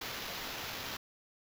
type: noise with sample-and-hold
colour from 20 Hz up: blue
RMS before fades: -41 dBFS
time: 0.01-0.97 s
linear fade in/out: 5 ms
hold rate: 8820 Hz
effects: none